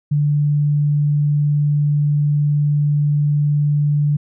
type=tone; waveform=sine; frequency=146.83 Hz; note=D3; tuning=in tune; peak=-13 dBFS; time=0.11-4.17 s; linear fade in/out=10 ms; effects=none